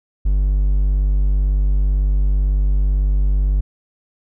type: tone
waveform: triangle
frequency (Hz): 49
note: G1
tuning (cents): 0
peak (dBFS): -11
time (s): 0.25-3.61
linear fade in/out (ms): 10
effects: none